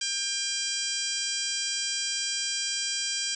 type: harmonic tone with a mistuned harmonic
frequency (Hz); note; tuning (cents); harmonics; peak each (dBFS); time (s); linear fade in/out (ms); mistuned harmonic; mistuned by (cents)
798; G5; +31; 2 / 3 / 4 / 5 / 6 / 7 / 8 / 9 / 10; -40 / -39 / -34 / -42 / -33 / -34 / -42 / -37 / -38; 0.01-3.35; 5; 7; +18
effects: none